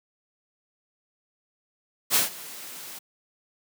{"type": "noise with ADSR envelope", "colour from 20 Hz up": "white", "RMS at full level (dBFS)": -19, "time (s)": [2.1, 2.99], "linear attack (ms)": 52, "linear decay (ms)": 140, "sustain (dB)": -21, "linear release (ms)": 7, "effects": ["high-pass 150 Hz 12 dB/octave"]}